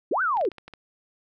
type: linear two-way sweep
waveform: sine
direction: up then down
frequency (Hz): 253.6 to 1568 to 316.6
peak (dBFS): -21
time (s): 0.11-0.49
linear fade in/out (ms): 5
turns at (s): 0.22
type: clicks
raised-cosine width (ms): 0.3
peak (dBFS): -26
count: 7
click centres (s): 0.371 / 0.412 / 0.451 / 0.517 / 0.583 / 0.68 / 0.737
effects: none